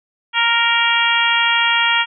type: harmonic tone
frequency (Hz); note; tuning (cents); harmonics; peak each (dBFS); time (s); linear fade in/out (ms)
466.2; A#4; 0; 2 / 3 / 4 / 5 / 6 / 7; -20 / -20 / -20 / -20 / -20 / -20; 0.33-2.06; 50
effects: none